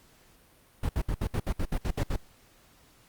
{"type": "noise bursts", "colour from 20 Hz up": "brown", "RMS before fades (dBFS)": -27, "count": 11, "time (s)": [0.83, 2.161], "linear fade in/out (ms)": 5, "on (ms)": 61, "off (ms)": 66, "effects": ["pink hiss -60 dBFS RMS until 3.08 s", "Opus 48 kbps"]}